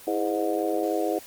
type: harmonic tone with a mistuned harmonic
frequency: 103.7 Hz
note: G#2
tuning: 2 cents flat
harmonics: 3 / 4 / 5 / 6 / 7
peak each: -28 / -29 / -30 / -31 / -31 dBFS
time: 0.07-1.19 s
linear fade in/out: 5 ms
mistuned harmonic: 3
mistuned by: +79 cents
effects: white hiss -46 dBFS RMS until 1.26 s + Opus 24 kbps